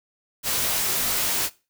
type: noise with comb filter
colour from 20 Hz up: white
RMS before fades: -24 dBFS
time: 0.43-1.5 s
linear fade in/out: 50 ms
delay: 20 ms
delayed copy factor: -0.55
effects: noise-tail reverb RT60 0.3 s tail -20 dB re dry